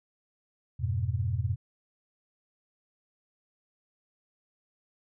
sine chord, F diminished, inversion none, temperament equal, 87.31 / 103.83 / 123.47 Hz, F2 / Ab2 / Cb3, 0 / 0 / 0 cents, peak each -31 dBFS, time 0.79-1.56 s, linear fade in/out 20 ms, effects none

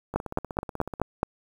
two click trains, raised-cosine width 1 ms, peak -9 / -20 dBFS, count 6 / 15, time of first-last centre 0.16-1.231 / 0.14-0.999 s, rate 4.67 / 16.3 Hz, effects 8-bit

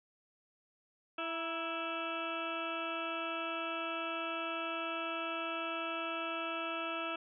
harmonic tone with a mistuned harmonic, 330.4 Hz, E4, 4 cents sharp, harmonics 1 / 2 / 3 / 4 / 5 / 7 / 8 / 9 / 10, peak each -44 / -42 / -48 / -40 / -50 / -50 / -42 / -50 / -50 dBFS, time 1.18-7.16 s, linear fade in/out 5 ms, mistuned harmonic 3, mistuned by -53 cents, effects none

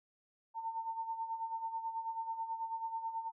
sine tone with tremolo, 904 Hz, A5, 47 cents sharp, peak -34 dBFS, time 0.54-3.32 s, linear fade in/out 50 ms, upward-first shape sine, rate 9.2 Hz, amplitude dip 65%, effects none

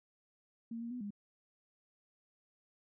sine tone with pitch steps, 230.1 / 233.9 / 247.7 / 204 Hz, A#3 / A#3 / B3 / G#3, -22 / +6 / +5 / -31 cents, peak -39 dBFS, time 0.71-1.106 s, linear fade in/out 5 ms, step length 99 ms, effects none

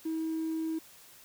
triangle tone, 321.1 Hz, E4, 45 cents flat, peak -27 dBFS, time 0.05-0.79 s, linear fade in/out 10 ms, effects tanh soft clip ceiling -27 dBFS + white hiss -55 dBFS RMS until 1.24 s

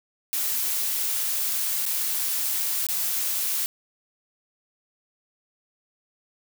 blue noise with dropouts, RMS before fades -26 dBFS, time 0.33-3.66 s, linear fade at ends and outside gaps 0 ms, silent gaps 1.854-1.863 / 2.867-2.887 s, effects none

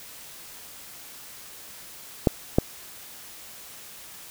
clicks, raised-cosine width 2 ms, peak -3 dBFS, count 2, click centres 2.272 / 2.585 s, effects white hiss -44 dBFS RMS until 4.3 s

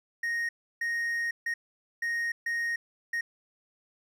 triangle tone bursts at uneven times, 1864.7 Hz, A#6, in tune, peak -26 dBFS, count 6, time 0.23-0.49 / 0.81-1.31 / 1.46-1.54 / 2.02-2.32 / 2.46-2.76 / 3.13-3.21 s, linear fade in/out 5 ms, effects none

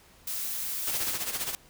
blue noise, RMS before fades -33 dBFS, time 0.27-1.14 s, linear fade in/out 5 ms
white noise with tremolo, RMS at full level -30 dBFS, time 0.87-1.55 s, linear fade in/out 0 ms, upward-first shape sine, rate 15 Hz, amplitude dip 65%
effects pink hiss -57 dBFS RMS until 1.69 s

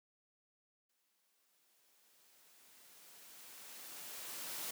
white noise with exponential growth, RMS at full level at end -42 dBFS, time 0.89-4.71 s, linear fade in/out 5 ms, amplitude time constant 830 ms, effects high-pass 200 Hz 12 dB/octave

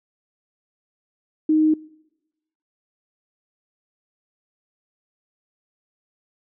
sine tone, 311.1 Hz, D#4, in tune, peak -14 dBFS, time 1.49-1.74 s, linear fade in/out 5 ms, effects noise-tail reverb RT60 1.0 s tail -24 dB re dry

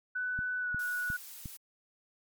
sine tone with pitch glide, 1495 to 1468.5 Hz, F#6 to F#6, +17 to -13 cents, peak -31 dBFS, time 0.15-1.17 s, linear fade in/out 10 ms, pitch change -30 cents, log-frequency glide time 0.6-0.69 s
click train, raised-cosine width 5 ms, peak -28 dBFS, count 4, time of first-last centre 0.39-1.458 s, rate 2.81 Hz
blue noise, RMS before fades -47 dBFS, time 0.79-1.57 s, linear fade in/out 5 ms
effects MP3 96 kbps

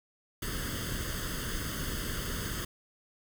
pink noise with comb filter, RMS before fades -35 dBFS, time 0.42-2.65 s, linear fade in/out 5 ms, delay 0.62 ms, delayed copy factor +0.8, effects none

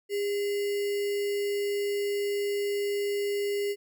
sine tone with sample-and-hold, 405.8 Hz, G#4, 40 cents flat, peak -26 dBFS, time 0.09-3.76 s, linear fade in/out 50 ms, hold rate 2450 Hz, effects none

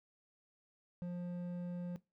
sine tone with hard clipping, 176.4 Hz, F3, 18 cents sharp, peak -40 dBFS, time 1.02-1.96 s, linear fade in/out 0 ms, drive 6 dB, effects noise-tail reverb RT60 0.2 s tail -18 dB re dry

